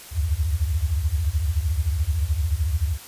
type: tone cluster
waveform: sine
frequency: 66.6 / 76.1 / 89.7 Hz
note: C2 / D#2 / F2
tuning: +31 / -38 / +47 cents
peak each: -27 / -22 / -26 dBFS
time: 0.11-2.98 s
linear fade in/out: 50 ms
effects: white hiss -42 dBFS RMS until 3.07 s + resampled to 32000 Hz